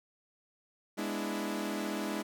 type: chord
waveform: sawtooth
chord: E dominant seventh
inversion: first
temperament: equal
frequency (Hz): 207.7 / 246.9 / 293.7 / 329.6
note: G#3 / B3 / D4 / E4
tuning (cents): 0 / 0 / 0 / 0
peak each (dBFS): -33 / -39 / -35 / -35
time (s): 0.97-2.23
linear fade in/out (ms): 20
effects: none